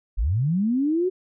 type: linear sweep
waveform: sine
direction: up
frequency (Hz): 38.89 to 379.8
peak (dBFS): -19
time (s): 0.17-1.1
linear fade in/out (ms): 20
effects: none